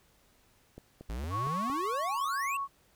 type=click train; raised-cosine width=2 ms; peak=-32 dBFS; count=5; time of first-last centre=0.78-1.7 s; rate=4.35 Hz
type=exponential sweep; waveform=square; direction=up; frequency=50.4 to 2794 Hz; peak=-35 dBFS; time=1.09-2.57 s; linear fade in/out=5 ms
type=tone; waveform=sine; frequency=1108.7 Hz; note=C#6; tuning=in tune; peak=-31 dBFS; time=1.3-2.68 s; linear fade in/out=50 ms
effects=pink hiss -66 dBFS RMS until 2.95 s